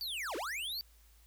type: linear two-way sweep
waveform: square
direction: down then up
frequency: 4699 to 293.7 to 4699 Hz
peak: -37 dBFS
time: 0.01-0.81 s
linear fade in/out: 0 ms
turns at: 0.36 s
effects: added 55 Hz sine -60 dBFS peak until 1.26 s + white hiss -67 dBFS RMS until 1.26 s